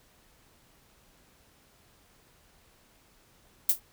violet noise with exponential decay, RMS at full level -17 dBFS, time 3.69-3.8 s, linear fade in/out 5 ms, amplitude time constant 23 ms, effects pink hiss -62 dBFS RMS until 3.92 s

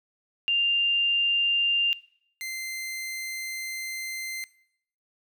sine / sawtooth tone pair in turn, 2794 / 2080 Hz, F7 / C7, 0 / -11 cents, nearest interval perfect fourth, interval 511 cents, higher first, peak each -21 / -29 dBFS, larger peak first, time 0.48-1.93 / 2.41-4.44 s, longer second, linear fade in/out 0 ms, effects noise-tail reverb RT60 0.7 s tail -20 dB re dry

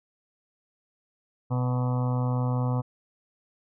harmonic tone, 125.1 Hz, B2, 23 cents sharp, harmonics 1 / 2 / 4 / 5 / 6 / 7 / 8 / 9 / 10, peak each -24 / -32 / -36 / -43 / -40 / -41 / -41 / -42 / -47 dBFS, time 1.5-2.82 s, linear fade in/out 20 ms, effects none

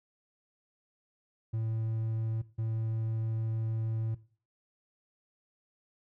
triangle tone bursts at uneven times, 111.7 Hz, A2, 27 cents sharp, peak -28 dBFS, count 2, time 1.53-2.42 / 2.58-4.15 s, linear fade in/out 10 ms, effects noise-tail reverb RT60 0.4 s tail -17 dB re dry

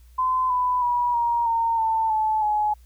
sine tone with pitch steps, 1025 / 997 / 969.7 / 943.2 / 917.4 / 892.3 / 867.9 / 844.2 Hz, C6 / B5 / B5 / A#5 / A#5 / A5 / A5 / G#5, -36 / +16 / -32 / +20 / -28 / +24 / -24 / +28 cents, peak -19 dBFS, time 0.18-2.74 s, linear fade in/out 10 ms, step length 320 ms, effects added 60 Hz sine -47 dBFS peak until 2.85 s + white hiss -63 dBFS RMS until 2.85 s

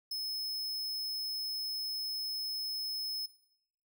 45% pulse tone, 5190 Hz, E8, 28 cents flat, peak -35 dBFS, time 0.11-3.26 s, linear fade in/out 5 ms, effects noise-tail reverb RT60 0.7 s tail -17 dB re dry

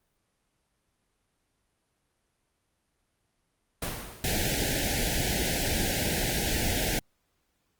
pink noise with exponential decay, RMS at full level -30 dBFS, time 3.82-4.65 s, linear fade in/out 5 ms, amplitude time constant 180 ms
pink band-stop noise, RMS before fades -28 dBFS, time 4.24-6.99 s, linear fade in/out 2 ms, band 860 to 1500 Hz, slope 96 dB/octave
effects pink hiss -75 dBFS RMS until 7.79 s + Opus 32 kbps

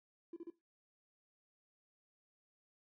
triangle tone bursts, 338.2 Hz, E4, 44 cents sharp, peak -40 dBFS, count 3, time 0.33-0.502 s, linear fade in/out 5 ms, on 34 ms, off 35 ms, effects noise-tail reverb RT60 0.2 s tail -18 dB re dry + tanh soft clip ceiling -42 dBFS

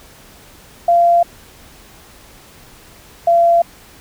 sine tone pair in turn, 689 / 682.7 Hz, F5 / F5, -24 / -40 cents, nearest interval unison, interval 16 cents, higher first, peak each -8 dBFS, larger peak neither, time 0.88-1.23 / 3.27-3.62 s, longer neither, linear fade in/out 5 ms, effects pink hiss -43 dBFS RMS until 4 s

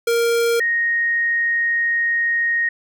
square / sine tone pair in turn, 466.6 / 1866.4 Hz, A#4 / A#6, +2 / +2 cents, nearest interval 2 octaves, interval 2400 cents, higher second, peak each -16 dBFS, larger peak neither, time 0.07-0.6 / 0.6-2.69 s, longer second, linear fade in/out 5 ms, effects none

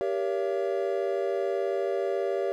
triangle chord, G diminished seventh, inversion none, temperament just, 392 / 470.4 / 564.5 / 677.4 Hz, G4 / Bb4 / Db5 / Fb5, 0 / +16 / +31 / +47 cents, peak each -27 / -31 / -29 / -32 dBFS, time 0.01-2.52 s, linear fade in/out 0 ms, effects none

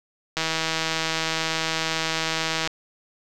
click train, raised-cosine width 0.2 ms, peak -7 dBFS, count 372, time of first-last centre 0.37-2.674 s, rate 161 Hz, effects none

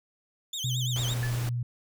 30% pulse tone with vibrato, 3383 Hz, G#7, 31 cents sharp, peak -29 dBFS, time 0.53-1.14 s, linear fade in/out 5 ms, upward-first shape sine, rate 8.9 Hz, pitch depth 190 cents each way
sine tone with pitch glide, 125.9 to 120.77 Hz, B2 to B2, +34 to -38 cents, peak -27 dBFS, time 0.64-1.63 s, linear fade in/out 5 ms, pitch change -72 cents, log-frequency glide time 0.83-1.09 s
pink noise, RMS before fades -38 dBFS, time 0.96-1.49 s, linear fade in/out 0 ms
sine tone with exponential decay, 1731 Hz, A6, 29 cents flat, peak -31 dBFS, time 1.23-1.43 s, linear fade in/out 0 ms, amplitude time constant 42 ms
effects none

